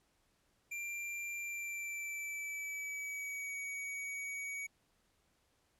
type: tone with pitch glide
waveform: square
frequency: 2371 to 2255 Hz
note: D7 to C#7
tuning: +16 to +29 cents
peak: -40 dBFS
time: 0.71-4.67 s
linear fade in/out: 10 ms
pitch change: -87 cents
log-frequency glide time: 1.38-3.55 s
effects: pink hiss -75 dBFS RMS until 5.79 s + low-pass 12000 Hz 12 dB/octave